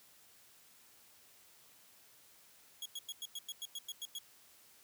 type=tone bursts; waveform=sawtooth; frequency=3322 Hz; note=G#7; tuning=in tune; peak=-37 dBFS; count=11; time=2.82-4.186 s; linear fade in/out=2 ms; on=36 ms; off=97 ms; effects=white hiss -63 dBFS RMS until 4.83 s + high-pass 60 Hz 12 dB/octave